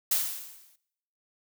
blue noise with exponential decay, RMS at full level -23 dBFS, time 0.11-0.76 s, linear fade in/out 5 ms, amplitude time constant 140 ms, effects noise-tail reverb RT60 0.8 s tail -21 dB re dry

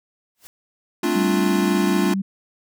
white noise with exponential growth, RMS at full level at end -39 dBFS, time 0.35-0.47 s, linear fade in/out 0 ms, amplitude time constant 24 ms
square chord, D minor seventh, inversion second, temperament equal, 220 / 261.6 / 293.7 / 349.2 Hz, A3 / C4 / D4 / F4, 0 / 0 / 0 / 0 cents, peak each -27 / -28 / -24 / -23 dBFS, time 1.03-2.14 s, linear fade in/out 5 ms
sine tone with pitch glide, 196 to 193.97 Hz, G3 to G3, 0 to -18 cents, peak -20 dBFS, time 1.15-2.22 s, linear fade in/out 10 ms, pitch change -18 cents, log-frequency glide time 1.81-1.9 s
effects none

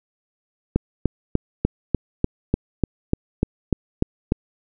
click train, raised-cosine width 3 ms, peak -4 dBFS, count 13, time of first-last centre 0.76-4.321 s, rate 3.37 Hz, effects none

